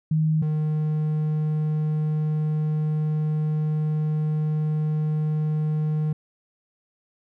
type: tone pair in turn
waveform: sine / triangle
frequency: 156.6 / 153.55 Hz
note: D#3 / D#3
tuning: +11 / -23 cents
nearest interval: unison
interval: 34 cents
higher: first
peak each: -18 / -19 dBFS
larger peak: first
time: 0.11-0.42 / 0.42-6.13 s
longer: second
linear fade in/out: 5 ms
effects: none